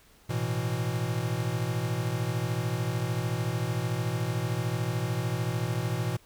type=chord; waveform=square; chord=A suspended second; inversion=none; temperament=equal; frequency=110 / 123.47 / 164.81 Hz; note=A2 / B2 / E3; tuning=0 / 0 / 0 cents; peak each=-33 / -31 / -35 dBFS; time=0.29-6.17 s; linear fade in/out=10 ms; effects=pink hiss -59 dBFS RMS until 6.25 s